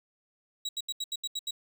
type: tone bursts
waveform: 35% pulse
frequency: 3865 Hz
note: B7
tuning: 38 cents flat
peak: -29 dBFS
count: 8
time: 0.65-1.509 s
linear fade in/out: 5 ms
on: 40 ms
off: 77 ms
effects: none